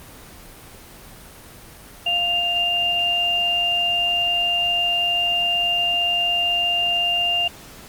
sine tone pair together, 698.5 / 2798 Hz, F5 / F7, 0 / +3 cents, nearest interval 2 octaves, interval 2403 cents, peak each -27 / -18 dBFS, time 2.06-7.48 s, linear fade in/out 5 ms, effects pink hiss -42 dBFS RMS until 7.88 s + Opus 24 kbps

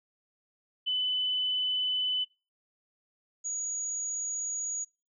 sine tone pair in turn, 3008 / 6768 Hz, F#7 / G#8, +28 / +32 cents, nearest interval octave + major second, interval 1404 cents, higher second, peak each -26 / -31 dBFS, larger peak first, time 0.86-2.25 / 3.44-4.85 s, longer second, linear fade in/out 20 ms, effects noise-tail reverb RT60 0.3 s tail -22 dB re dry

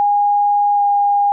sine tone with pitch glide, 819 to 812.4 Hz, G#5 to G#5, -24 to -38 cents, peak -11 dBFS, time 0-1.32 s, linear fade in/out 0 ms, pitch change -14 cents, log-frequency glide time 0.74-0.82 s, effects none

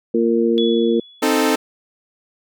harmonic tone, 115.7 Hz, A#2, 13 cents flat, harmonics 2 / 3 / 4, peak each -18 / -18 / -18 dBFS, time 0.14-1 s, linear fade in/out 5 ms
sine tone with exponential decay, 3401 Hz, G#7, 40 cents sharp, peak -21 dBFS, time 0.58-1.55 s, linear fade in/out 0 ms, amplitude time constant 210 ms
sawtooth chord, A diminished, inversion first, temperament equal, 261.6 / 311.1 / 440 Hz, C4 / Eb4 / A4, 0 / 0 / 0 cents, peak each -15 dBFS, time 1.22-1.56 s, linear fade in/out 10 ms
effects none

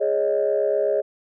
sine chord, Ab suspended fourth, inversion none, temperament equal, 415.3 / 554.4 / 622.3 Hz, Ab4 / Db5 / Eb5, 0 / 0 / 0 cents, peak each -22 dBFS, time 0-1.02 s, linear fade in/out 20 ms, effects tanh soft clip ceiling -11 dBFS

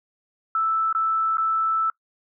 sine tone with dropouts, 1318.5 Hz, E6, in tune, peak -19 dBFS, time 0.55-1.9 s, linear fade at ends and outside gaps 2 ms, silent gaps 0.927-0.949 / 1.371-1.381 s, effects noise-tail reverb RT60 0.1 s tail -23 dB re dry

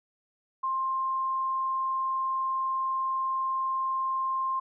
sine tone, 1056 Hz, C6, 16 cents sharp, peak -26 dBFS, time 0.63-4.6 s, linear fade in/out 10 ms, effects none

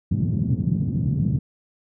white band-pass noise, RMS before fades -22 dBFS, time 0.11-1.39 s, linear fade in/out 10 ms, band 100 to 180 Hz, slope 24 dB/octave, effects none

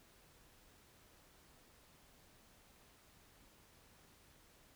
silence, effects pink hiss -66 dBFS RMS until 4.75 s

